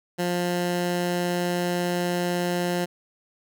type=tone; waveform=15% pulse; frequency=176.4 Hz; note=F3; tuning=18 cents sharp; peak=-17 dBFS; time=0.18-2.86 s; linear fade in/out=20 ms; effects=none